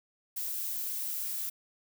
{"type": "noise with high-pass filter sweep", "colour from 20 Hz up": "violet", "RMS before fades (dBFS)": -35, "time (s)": [0.36, 1.5], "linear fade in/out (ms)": 10, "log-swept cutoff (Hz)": [230, 1200], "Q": 1.7, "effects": []}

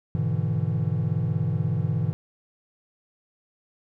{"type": "chord", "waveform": "triangle", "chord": "E dominant seventh", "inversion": "first", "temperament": "just", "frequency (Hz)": [103.01, 123.61, 148.33, 164.81], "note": ["G#2", "B2", "D3", "E3"], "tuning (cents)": [-14, 2, 18, 0], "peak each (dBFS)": -26, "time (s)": [0.15, 2.13], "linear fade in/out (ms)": 0, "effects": []}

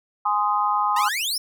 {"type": "chord", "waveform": "sine", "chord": "Ab major", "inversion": "none", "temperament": "just", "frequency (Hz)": [830.6, 1038.3, 1245.9], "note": ["Ab5", "C6", "Eb6"], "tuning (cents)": [0, -14, 2], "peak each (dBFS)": -23, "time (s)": [0.25, 1.09], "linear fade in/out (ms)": 10}
{"type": "exponential sweep", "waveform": "sawtooth", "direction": "up", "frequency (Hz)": [880, 5588], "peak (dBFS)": -20, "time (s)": [0.96, 1.38], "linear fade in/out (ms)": 5}
{"effects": []}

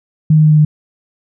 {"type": "tone with pitch steps", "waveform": "sine", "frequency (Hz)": [155.6, 154.61, 153.64, 152.66, 151.7], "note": ["D#3", "D#3", "D#3", "D#3", "D#3"], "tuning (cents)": [0, -11, -22, -33, -44], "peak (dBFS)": -5, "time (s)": [0.3, 0.65], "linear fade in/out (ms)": 5, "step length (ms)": 70, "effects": []}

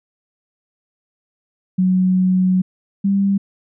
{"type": "tone pair in turn", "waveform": "sine", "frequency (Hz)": [185, 197.48], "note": ["F#3", "G3"], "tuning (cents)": [0, 13], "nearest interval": "minor second", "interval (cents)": 113, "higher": "second", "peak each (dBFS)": [-12, -13], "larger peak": "first", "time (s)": [[1.78, 2.62], [3.04, 3.38]], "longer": "first", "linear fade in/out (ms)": 10, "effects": []}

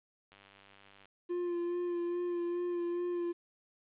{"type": "click train", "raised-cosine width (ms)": 0.2, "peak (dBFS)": -39, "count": 74, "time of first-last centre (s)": [0.32, 1.056], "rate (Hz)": 99.2}
{"type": "tone with vibrato", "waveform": "triangle", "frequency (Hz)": 349.2, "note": "F4", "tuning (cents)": 0, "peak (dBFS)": -30, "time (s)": [1.29, 3.33], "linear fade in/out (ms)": 20, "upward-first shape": "sine", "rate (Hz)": 2.4, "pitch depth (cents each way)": 21}
{"effects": ["resampled to 8000 Hz", "11-bit"]}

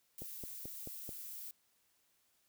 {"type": "noise", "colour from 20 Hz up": "violet", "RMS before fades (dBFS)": -47, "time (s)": [0.18, 1.51], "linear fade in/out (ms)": 2}
{"type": "click train", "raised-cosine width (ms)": 2, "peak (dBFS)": -33, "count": 5, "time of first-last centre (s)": [0.22, 1.091], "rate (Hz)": 4.59}
{"effects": ["white hiss -75 dBFS RMS until 2.48 s"]}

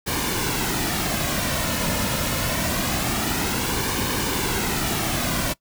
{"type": "noise with flanger", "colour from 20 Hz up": "pink", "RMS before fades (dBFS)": -24, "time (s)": [0.06, 5.54], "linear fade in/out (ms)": 20, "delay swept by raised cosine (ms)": [1.5, 2.6], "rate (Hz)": 0.25, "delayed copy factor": -0.5, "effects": ["noise-tail reverb RT60 0.1 s tail -21 dB re dry"]}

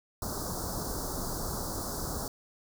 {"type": "band-stop noise", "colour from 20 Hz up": "pink", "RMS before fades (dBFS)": -35, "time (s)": [0.22, 2.28], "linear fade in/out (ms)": 2, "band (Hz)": [1400, 4500], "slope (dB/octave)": 48, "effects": []}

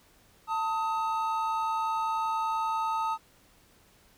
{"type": "tone pair together", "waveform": "triangle", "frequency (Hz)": [892.4, 1262], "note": ["A5", "D#6"], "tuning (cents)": [24, 24], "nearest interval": "tritone", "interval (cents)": 600, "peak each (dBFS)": [-27, -29], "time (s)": [0.47, 3.18], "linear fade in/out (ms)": 50, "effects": ["pink hiss -61 dBFS RMS until 4.17 s"]}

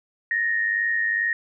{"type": "tone pair together", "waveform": "sine", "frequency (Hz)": [1762.4, 1864.7], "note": ["A6", "A#6"], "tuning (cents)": [2, 0], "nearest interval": "minor second", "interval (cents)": 98, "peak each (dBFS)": [-28, -21], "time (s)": [0.31, 1.33], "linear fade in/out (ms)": 2, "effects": []}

